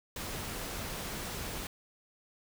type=noise; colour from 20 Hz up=pink; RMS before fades=-39 dBFS; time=0.16-1.67 s; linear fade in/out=2 ms; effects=none